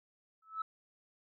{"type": "tone with exponential growth", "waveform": "sine", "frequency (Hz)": 1305, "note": "E6", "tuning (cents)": -18, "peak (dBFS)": -30, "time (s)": [0.42, 0.62], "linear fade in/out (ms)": 5, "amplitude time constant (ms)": 43, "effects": ["tanh soft clip ceiling -28 dBFS"]}